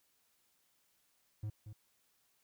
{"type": "tone with echo", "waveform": "triangle", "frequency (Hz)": 106.3, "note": "G#2", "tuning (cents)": 41, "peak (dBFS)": -35, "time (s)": [1.43, 1.5], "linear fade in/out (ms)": 5, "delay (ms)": 230, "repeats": 1, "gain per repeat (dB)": -9, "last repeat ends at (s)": 1.73, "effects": ["white hiss -75 dBFS RMS until 2.43 s"]}